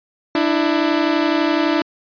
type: tone pair together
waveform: sawtooth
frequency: 297.7 / 329.6 Hz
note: D4 / E4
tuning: +24 / 0 cents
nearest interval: major second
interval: 176 cents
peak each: -14 dBFS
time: 0.35-1.82 s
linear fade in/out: 2 ms
effects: resampled to 11025 Hz